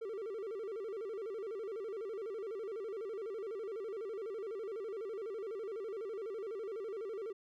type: tone with vibrato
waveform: triangle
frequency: 420 Hz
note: G#4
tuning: 19 cents sharp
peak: -37 dBFS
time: 0.01-7.33 s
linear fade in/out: 10 ms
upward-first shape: square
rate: 12 Hz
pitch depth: 130 cents each way
effects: none